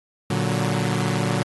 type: chord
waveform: sawtooth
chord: Bb augmented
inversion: none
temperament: equal with one note detuned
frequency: 116.54 / 145.31 / 185 Hz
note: Bb2 / D3 / F#3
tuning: 0 / -18 / 0 cents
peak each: -21 dBFS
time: 0.3-1.43 s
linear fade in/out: 5 ms
effects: AAC 32 kbps